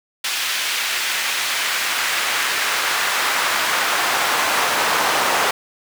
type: noise with high-pass filter sweep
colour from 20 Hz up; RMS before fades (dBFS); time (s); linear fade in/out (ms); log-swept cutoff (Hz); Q
brown; -20; 0.24-5.51; 5; 2500 to 890; 0.98
effects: none